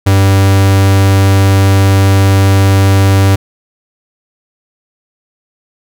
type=tone; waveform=45% pulse; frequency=97.5 Hz; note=G2; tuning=9 cents flat; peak=-5 dBFS; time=0.06-3.36 s; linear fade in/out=10 ms; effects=none